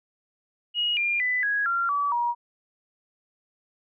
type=tone with pitch steps; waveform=sine; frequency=2889 / 2401 / 1996.2 / 1659.3 / 1379.3 / 1146.5 / 953 Hz; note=F#7 / D7 / B6 / G#6 / F6 / D6 / A#5; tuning=-42 / +38 / +18 / -2 / -22 / -42 / +38 cents; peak=-22 dBFS; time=0.74-2.35 s; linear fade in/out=50 ms; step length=230 ms; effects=none